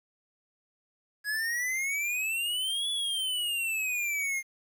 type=exponential two-way sweep; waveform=square; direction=up then down; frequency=1661.2 to 3440 to 2110 Hz; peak=-29 dBFS; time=1.24-4.43 s; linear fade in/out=50 ms; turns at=2.9 s; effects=10-bit